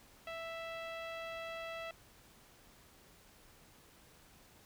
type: tone with low-pass filter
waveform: sawtooth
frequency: 660 Hz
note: E5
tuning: 2 cents sharp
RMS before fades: -44 dBFS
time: 0.27-1.91 s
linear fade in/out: 2 ms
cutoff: 2900 Hz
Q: 2
effects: pink hiss -62 dBFS RMS until 4.65 s

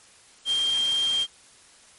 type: tone in noise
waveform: sine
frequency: 3189 Hz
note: G7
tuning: 29 cents sharp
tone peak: -21 dBFS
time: 0.45-1.27 s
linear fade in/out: 50 ms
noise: white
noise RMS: -35 dBFS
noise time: 0.45-1.27 s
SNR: +11 dB
effects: white hiss -53 dBFS RMS until 1.98 s + MP3 48 kbps

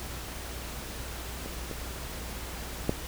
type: clicks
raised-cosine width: 2 ms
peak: -25 / -22 / -11 dBFS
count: 3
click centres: 1.46 / 1.713 / 2.894 s
effects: added 60 Hz sine -40 dBFS peak until 3.07 s + pink hiss -40 dBFS RMS until 3.07 s

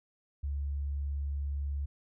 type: tone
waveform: sine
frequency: 70.8 Hz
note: C#2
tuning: 37 cents sharp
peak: -31 dBFS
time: 0.43-1.86 s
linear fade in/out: 10 ms
effects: none

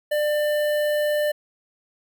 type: tone with notch filter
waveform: square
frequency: 596 Hz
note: D5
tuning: 25 cents sharp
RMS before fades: -22 dBFS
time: 0.11-1.32 s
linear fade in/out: 10 ms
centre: 6000 Hz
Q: 0.68
effects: none

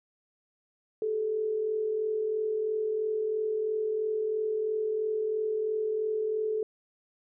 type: tone pair together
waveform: sine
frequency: 392 / 435 Hz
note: G4 / A4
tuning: 0 / -20 cents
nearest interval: major second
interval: 180 cents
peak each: -37 / -27 dBFS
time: 1.02-6.63 s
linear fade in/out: 2 ms
effects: none

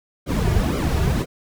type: noise with flanger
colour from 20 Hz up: brown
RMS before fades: -20 dBFS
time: 0.26-1.26 s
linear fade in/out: 50 ms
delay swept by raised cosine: 1.1 to 3.9 ms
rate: 2 Hz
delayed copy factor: -0.9
effects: none

